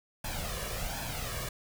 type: noise with flanger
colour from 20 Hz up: pink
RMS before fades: -36 dBFS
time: 0.24-1.49 s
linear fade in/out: 5 ms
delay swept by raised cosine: 1.2 to 1.77 ms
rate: 1.3 Hz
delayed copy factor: +0.7
effects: none